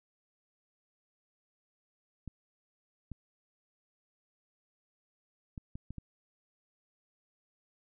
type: clicks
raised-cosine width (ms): 5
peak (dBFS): -29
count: 6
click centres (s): 2.277 / 3.117 / 5.578 / 5.755 / 5.906 / 5.983
effects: none